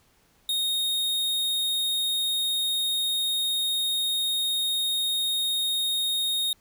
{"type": "tone", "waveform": "45% pulse", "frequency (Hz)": 3717, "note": "A#7", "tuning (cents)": -6, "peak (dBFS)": -24, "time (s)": [0.49, 6.53], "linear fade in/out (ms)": 2, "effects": ["pink hiss -63 dBFS RMS until 6.6 s"]}